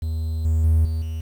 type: tone with level steps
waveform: triangle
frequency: 80.1 Hz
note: E2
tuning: 49 cents flat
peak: -20 / -14 / -11 / -19 / -23 dBFS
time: 0.02-1.21 s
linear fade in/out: 5 ms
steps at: 0.45 / 0.64 / 0.85 / 1.02 s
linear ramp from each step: 2 ms
effects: tanh soft clip ceiling -8 dBFS + 8-bit